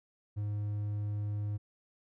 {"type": "tone", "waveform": "triangle", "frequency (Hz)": 103.83, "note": "G#2", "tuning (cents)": 0, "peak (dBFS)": -30, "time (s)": [0.36, 1.58], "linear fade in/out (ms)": 20, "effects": []}